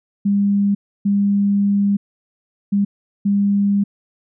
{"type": "tone bursts at uneven times", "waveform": "sine", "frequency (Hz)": 201.1, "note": "G3", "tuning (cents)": 44, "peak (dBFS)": -13, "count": 4, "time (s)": [[0.25, 0.75], [1.05, 1.97], [2.72, 2.85], [3.25, 3.84]], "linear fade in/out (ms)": 10, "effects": []}